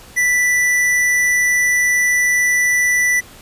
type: tone with tanh clipping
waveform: sine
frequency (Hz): 1975.5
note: B6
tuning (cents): 0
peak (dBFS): -14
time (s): 0.16-3.21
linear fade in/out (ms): 20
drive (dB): 18
effects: pink hiss -41 dBFS RMS until 3.41 s + resampled to 32000 Hz